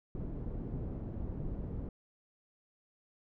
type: low-pass noise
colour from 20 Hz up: pink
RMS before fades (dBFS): -39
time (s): 0.15-1.89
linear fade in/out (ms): 2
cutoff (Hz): 320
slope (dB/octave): 12
effects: none